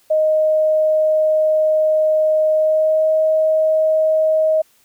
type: tone with pitch glide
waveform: sine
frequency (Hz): 622.3 to 629.2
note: D#5 to D#5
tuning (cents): 0 to +19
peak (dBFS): -12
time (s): 0.1-4.62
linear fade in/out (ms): 10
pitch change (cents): +19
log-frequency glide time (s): 2.52-3.1
effects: white hiss -56 dBFS RMS until 4.84 s